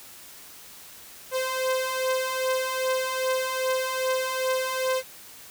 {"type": "beating tone pair", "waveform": "sawtooth", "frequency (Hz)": [517, 519.5], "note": ["C5", "C5"], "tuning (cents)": [-21, -12], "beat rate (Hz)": 2.5, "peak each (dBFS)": [-26, -22], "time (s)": [1.31, 5.03], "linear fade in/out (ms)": 50, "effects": ["white hiss -46 dBFS RMS until 5.5 s"]}